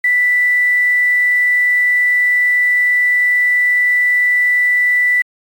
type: tone with quantisation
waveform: sine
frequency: 1975.5 Hz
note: B6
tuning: in tune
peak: -10 dBFS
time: 0.04-5.22 s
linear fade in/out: 5 ms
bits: 6
effects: AAC 48 kbps